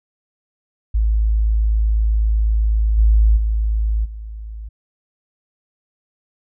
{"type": "tone with level steps", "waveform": "sine", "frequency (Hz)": 54, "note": "A1", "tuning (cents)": -32, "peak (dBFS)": [-13, -9, -15, -28], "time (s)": [0.94, 4.69], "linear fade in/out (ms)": 10, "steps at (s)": [2.97, 3.36, 4.04], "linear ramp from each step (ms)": 20, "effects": []}